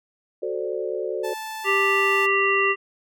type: chord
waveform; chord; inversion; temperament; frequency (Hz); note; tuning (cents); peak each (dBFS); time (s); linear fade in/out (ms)
sine; D dominant seventh; first; equal; 370 / 440 / 523.3 / 587.3; F#4 / A4 / C5 / D5; 0 / 0 / 0 / 0; -29 / -29 / -31 / -32; 0.42-1.34; 10
type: tone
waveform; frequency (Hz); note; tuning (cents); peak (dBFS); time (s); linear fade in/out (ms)
sawtooth; 877; A5; -6; -27; 1.23-2.27; 20
type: harmonic tone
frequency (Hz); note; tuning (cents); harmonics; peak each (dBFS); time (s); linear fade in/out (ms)
393.4; G4; +6; 1 / 3 / 5 / 7; -23 / -23 / -23 / -23; 1.64-2.76; 50
effects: none